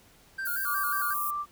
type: tone with vibrato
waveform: triangle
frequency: 1496 Hz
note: F#6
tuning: 19 cents sharp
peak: -29 dBFS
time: 0.38-1.14 s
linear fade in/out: 10 ms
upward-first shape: square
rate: 5.5 Hz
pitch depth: 83 cents each way
type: high-pass noise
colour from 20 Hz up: pink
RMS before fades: -34 dBFS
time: 0.45-1.31 s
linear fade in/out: 10 ms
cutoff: 12000 Hz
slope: 24 dB/octave
type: tone with pitch glide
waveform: sine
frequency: 1163 to 1177.2 Hz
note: D6 to D6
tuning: -17 to +4 cents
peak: -29 dBFS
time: 0.64-1.46 s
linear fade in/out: 50 ms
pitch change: +21 cents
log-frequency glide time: 0.98-1.19 s
effects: pink hiss -58 dBFS RMS until 1.51 s